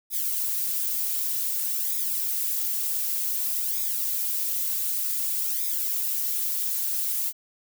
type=noise with flanger; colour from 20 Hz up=violet; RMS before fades=-27 dBFS; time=0.1-7.33 s; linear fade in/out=50 ms; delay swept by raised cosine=0.68 to 5.08 ms; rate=0.54 Hz; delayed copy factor=-0.85; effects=none